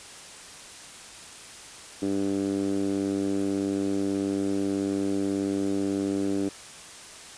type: tone with band-pass filter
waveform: 10% pulse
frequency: 98.3 Hz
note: G2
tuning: 5 cents sharp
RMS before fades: -27 dBFS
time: 2.02-6.49 s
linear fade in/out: 5 ms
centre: 300 Hz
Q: 2.6
effects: white hiss -44 dBFS RMS until 7.37 s + resampled to 22050 Hz